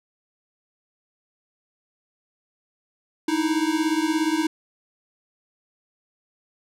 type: beating tone pair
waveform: square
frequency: 307.4 / 324.4 Hz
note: D#4 / E4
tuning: -21 / -28 cents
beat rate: 17 Hz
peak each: -24 dBFS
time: 3.28-4.47 s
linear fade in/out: 5 ms
effects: low-pass 10000 Hz 12 dB/octave